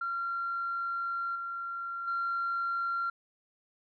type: tone with level steps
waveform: sine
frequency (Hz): 1376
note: F6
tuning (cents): -26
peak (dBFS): -30 / -34 / -28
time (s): 0.01-3.1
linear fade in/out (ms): 5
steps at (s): 1.35 / 2.07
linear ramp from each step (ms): 10
effects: tanh soft clip ceiling -25 dBFS